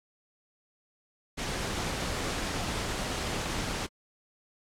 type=noise; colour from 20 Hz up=pink; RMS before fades=-33 dBFS; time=1.37-3.87 s; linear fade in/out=20 ms; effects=low-pass 8000 Hz 12 dB/octave + AAC 64 kbps